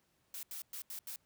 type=noise bursts at uneven times; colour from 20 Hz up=blue; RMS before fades=-44 dBFS; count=5; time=0.34-0.43 / 0.51-0.62 / 0.73-0.82 / 0.9-0.99 / 1.07-1.16 s; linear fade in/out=2 ms; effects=pink hiss -75 dBFS RMS until 1.25 s + high-pass 60 Hz 12 dB/octave